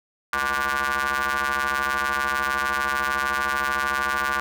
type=ring-modulated tone; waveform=sawtooth; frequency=138.59 Hz; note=C#3; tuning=in tune; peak=-15 dBFS; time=0.33-4.4 s; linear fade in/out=0 ms; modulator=1310 Hz; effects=none